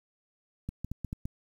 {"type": "clicks", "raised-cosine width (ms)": 5, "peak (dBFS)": -22, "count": 6, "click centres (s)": [0.69, 0.846, 0.916, 1.047, 1.129, 1.255], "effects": ["9-bit"]}